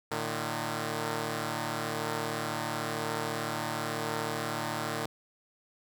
5% pulse tone pair together, 113.68 / 151.9 Hz, A#2 / D#3, -43 / -41 cents, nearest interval perfect fourth, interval 502 cents, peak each -23 dBFS, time 0.11-5.06 s, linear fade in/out 5 ms, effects none

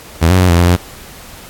sawtooth tone with pitch steps, 82.5 / 92.4 / 91.2 / 85.4 / 87.2 / 88.6 Hz, E2 / F#2 / F#2 / F2 / F2 / F2, +2 / -2 / -24 / -38 / -2 / +25 cents, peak -3 dBFS, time 0.21-0.768 s, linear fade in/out 20 ms, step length 93 ms, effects pink hiss -35 dBFS RMS until 1.49 s + AAC 64 kbps

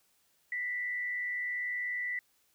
sine tone with frequency modulation, 1975.5 Hz, B6, in tune, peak -32 dBFS, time 0.52-2.19 s, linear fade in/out 2 ms, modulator 101 Hz, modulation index 0.46, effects white hiss -71 dBFS RMS until 2.54 s

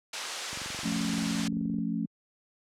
white band-pass noise, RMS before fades -37 dBFS, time 0.13-1.48 s, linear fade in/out 5 ms, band 490 to 6400 Hz, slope 12 dB/octave
click train, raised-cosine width 3 ms, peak -30 dBFS, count 30, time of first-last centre 0.53-1.785 s, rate 23.1 Hz
sine chord, F augmented, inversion none, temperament equal, 174.61 / 220 / 277.2 Hz, F3 / A3 / C#4, 0 / 0 / 0 cents, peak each -33 / -31 / -34 dBFS, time 0.84-2.06 s, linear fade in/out 10 ms
effects high-pass 60 Hz 12 dB/octave + low-pass 10000 Hz 12 dB/octave

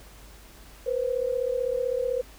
sine tone pair together, 484.2 / 520 Hz, B4 / C5, -34 / -11 cents, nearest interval minor second, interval 123 cents, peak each -27 dBFS, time 0.86-2.22 s, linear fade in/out 10 ms, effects added 50 Hz sine -49 dBFS peak until 2.38 s + pink hiss -51 dBFS RMS until 2.38 s

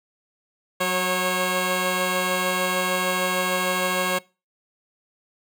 10% pulse tone pair together, 184.1 / 545.7 Hz, F#3 / C#5, -8 / -27 cents, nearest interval octave + perfect fifth, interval 1881 cents, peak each -17 / -15 dBFS, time 0.8-4.19 s, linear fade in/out 10 ms, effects noise-tail reverb RT60 0.3 s tail -23 dB re dry

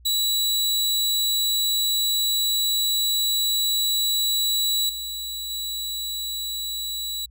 sawtooth tone with level steps, 3923 Hz, B7, 12 cents flat, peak -17 / -26 / -24 dBFS, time 0.05-7.26 s, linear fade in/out 10 ms, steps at 4.89 / 5.5 s, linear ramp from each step 5 ms, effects added 60 Hz sine -47 dBFS peak until 7.3 s

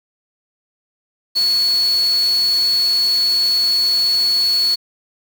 sine tone in noise, 4395 Hz, C#8, 16 cents flat, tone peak -13 dBFS, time 1.35-4.76 s, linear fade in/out 20 ms, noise white, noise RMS -31 dBFS, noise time 1.35-4.76 s, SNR +15 dB, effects none

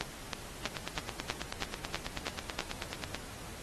two click trains, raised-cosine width 0.2 ms, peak -14 / -17 dBFS, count 9 / 24, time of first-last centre 0.01-2.591 / 0.66-3.146 s, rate 3.1 / 9.25 Hz, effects pink hiss -47 dBFS RMS until 3.62 s + AAC 32 kbps

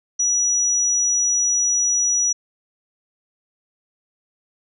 sine tone, 5850 Hz, F#8, 21 cents flat, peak -16 dBFS, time 0.19-2.33 s, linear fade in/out 10 ms, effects none

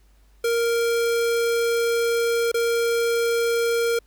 square tone with dropouts, 466.2 Hz, A#4, in tune, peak -20 dBFS, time 0.44-3.99 s, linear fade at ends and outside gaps 5 ms, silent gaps 2.517-2.542 s, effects added 50 Hz sine -53 dBFS peak until 4.06 s + pink hiss -64 dBFS RMS until 4.06 s

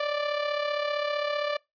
sawtooth tone with amplitude modulation, 587.3 Hz, D5, in tune, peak -20 dBFS, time 0-1.57 s, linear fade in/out 5 ms, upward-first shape sine, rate 35.4 Hz, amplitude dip 55%, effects noise-tail reverb RT60 0.2 s tail -25 dB re dry + resampled to 11025 Hz

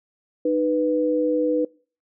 sine tone pair together, 306.7 / 493.9 Hz, D#4 / B4, -25 / 0 cents, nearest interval minor sixth, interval 825 cents, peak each -22 / -20 dBFS, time 0.45-1.65 s, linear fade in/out 5 ms, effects noise-tail reverb RT60 0.4 s tail -24 dB re dry

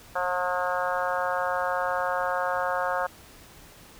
harmonic tone, 180 Hz, F#3, 47 cents flat, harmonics 3 / 4 / 5 / 6 / 7 / 8 / 9, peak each -30 / -31 / -32 / -33 / -33 / -34 / -35 dBFS, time 0.15-3.07 s, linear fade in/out 10 ms, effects pink hiss -50 dBFS RMS until 3.99 s

